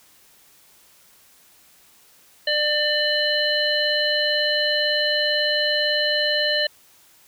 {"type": "harmonic tone with a mistuned harmonic", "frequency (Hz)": 597, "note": "D5", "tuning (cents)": 28, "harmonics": [1, 3, 5, 7], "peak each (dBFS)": [-24, -24, -24, -24], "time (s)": [2.47, 6.67], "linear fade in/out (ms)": 5, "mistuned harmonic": 7, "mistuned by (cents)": -28, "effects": ["white hiss -54 dBFS RMS until 7.27 s"]}